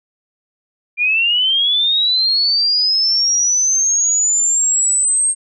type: linear sweep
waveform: sine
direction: up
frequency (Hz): 2383 to 8500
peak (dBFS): -12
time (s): 0.97-5.35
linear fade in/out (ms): 50
effects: none